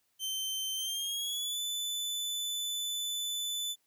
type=tone with pitch glide; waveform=sawtooth; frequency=3100 to 3500 Hz; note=G7 to A7; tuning=-20 to -10 cents; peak=-30 dBFS; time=0.19-3.76 s; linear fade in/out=50 ms; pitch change=+210 cents; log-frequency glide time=0.75-1.6 s; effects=white hiss -75 dBFS RMS until 3.86 s + high-pass 60 Hz 12 dB/octave